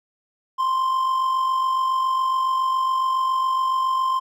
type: tone with amplitude modulation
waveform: triangle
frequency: 1046.5 Hz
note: C6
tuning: in tune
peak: -15 dBFS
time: 0.58-4.2 s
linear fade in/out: 20 ms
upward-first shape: sine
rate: 47.2 Hz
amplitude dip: 40%
effects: none